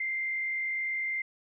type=tone with frequency modulation; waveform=sine; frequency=2093 Hz; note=C7; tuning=in tune; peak=-29 dBFS; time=0-1.22 s; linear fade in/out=5 ms; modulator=51.6 Hz; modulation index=0.54; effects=none